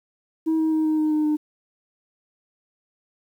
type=tone with pitch steps; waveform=sine; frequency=320 / 317.1 / 314.1 / 311.2 / 308.4 / 305.5 / 302.7 Hz; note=D#4 / D#4 / D#4 / D#4 / D#4 / D#4 / D#4; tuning=+49 / +33 / +16 / 0 / -15 / -32 / -48 cents; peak=-16 dBFS; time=0.46-1.37 s; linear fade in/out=20 ms; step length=130 ms; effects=tanh soft clip ceiling -17 dBFS + 9-bit